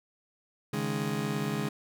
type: chord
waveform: 30% pulse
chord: C# suspended second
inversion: none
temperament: just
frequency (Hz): 138.59 / 155.92 / 207.9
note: C#3 / D#3 / G#3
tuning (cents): 0 / +4 / +2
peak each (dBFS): -32 / -32 / -30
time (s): 0.73-1.69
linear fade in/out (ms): 5
effects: none